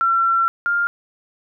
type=tone pair in turn; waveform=sine; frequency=1355 / 1402 Hz; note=E6 / F6; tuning=+47 / +6 cents; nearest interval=minor second; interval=59 cents; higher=second; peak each=-14 / -16 dBFS; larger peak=first; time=0.01-0.48 / 0.66-0.87 s; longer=first; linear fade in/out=0 ms; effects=none